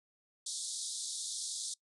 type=band-pass noise; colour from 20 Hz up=white; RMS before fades=-40 dBFS; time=0.46-1.74 s; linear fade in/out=5 ms; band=3500 to 9900 Hz; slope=96 dB/octave; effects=noise-tail reverb RT60 0.1 s tail -22 dB re dry